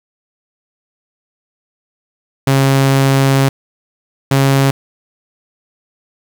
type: tone pair in turn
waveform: sawtooth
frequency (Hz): 135.9 / 136.55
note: C#3 / C#3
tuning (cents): -34 / -26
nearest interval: unison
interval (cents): 8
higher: second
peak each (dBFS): -5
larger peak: neither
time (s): 2.47-3.49 / 4.31-4.71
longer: first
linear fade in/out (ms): 5
effects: 7-bit